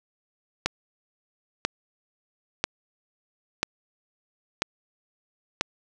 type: click train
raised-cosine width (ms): 0.2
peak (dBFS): -5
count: 6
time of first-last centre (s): 0.66-5.61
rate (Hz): 1.01
effects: 7-bit